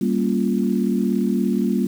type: chord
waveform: sine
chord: G half-diminished seventh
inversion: none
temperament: equal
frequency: 196 / 233.1 / 277.2 / 349.2 Hz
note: G3 / Bb3 / Db4 / F4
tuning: 0 / 0 / 0 / 0 cents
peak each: -21 / -21 / -26 / -26 dBFS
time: 0.01-1.87 s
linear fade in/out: 5 ms
effects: 7-bit